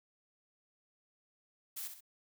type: noise with echo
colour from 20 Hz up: blue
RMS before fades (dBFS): -42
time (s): 1.76-1.88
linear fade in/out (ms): 10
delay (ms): 64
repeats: 2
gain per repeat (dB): -7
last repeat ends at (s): 2.008
effects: none